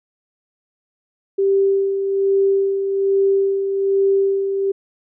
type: tone with tremolo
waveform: sine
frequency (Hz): 392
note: G4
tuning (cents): 0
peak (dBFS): -12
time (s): 1.38-4.72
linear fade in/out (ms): 10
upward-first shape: sine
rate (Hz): 1.2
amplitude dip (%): 50
effects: none